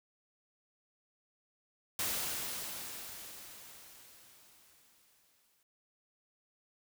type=noise with exponential decay; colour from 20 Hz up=white; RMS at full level=-34 dBFS; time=1.99-5.63 s; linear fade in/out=2 ms; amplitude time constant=790 ms; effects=none